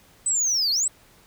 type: linear two-way sweep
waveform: sine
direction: down then up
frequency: 8160 to 4210 to 8160 Hz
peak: -17 dBFS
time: 0.26-0.88 s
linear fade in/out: 5 ms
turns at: 0.71 s
effects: tanh soft clip ceiling -19 dBFS + pink hiss -55 dBFS RMS until 1.26 s